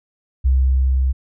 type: tone with level ramp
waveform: sine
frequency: 65.41 Hz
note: C2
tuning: in tune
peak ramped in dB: -11 to -14 dBFS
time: 0.44-1.13 s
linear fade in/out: 20 ms
effects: none